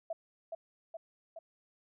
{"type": "tone with echo", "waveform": "sine", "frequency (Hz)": 659.3, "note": "E5", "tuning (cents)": 0, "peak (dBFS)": -34, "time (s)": [0.1, 0.13], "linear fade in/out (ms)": 5, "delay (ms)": 420, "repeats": 3, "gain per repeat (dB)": -3, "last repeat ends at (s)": 1.39, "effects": []}